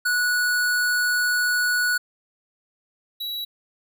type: tone pair in turn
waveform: square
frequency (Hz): 1469 / 3907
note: F#6 / B7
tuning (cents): -13 / -19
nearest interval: octave + perfect fourth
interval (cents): 1694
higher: second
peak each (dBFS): -20 / -28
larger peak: first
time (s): 0.05-1.98 / 3.2-3.45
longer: first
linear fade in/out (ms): 10
effects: none